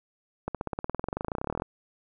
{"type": "accelerating click train", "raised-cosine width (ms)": 1, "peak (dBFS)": -16, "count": 29, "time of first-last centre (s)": [0.48, 1.621], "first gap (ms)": 67, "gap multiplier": 0.96, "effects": []}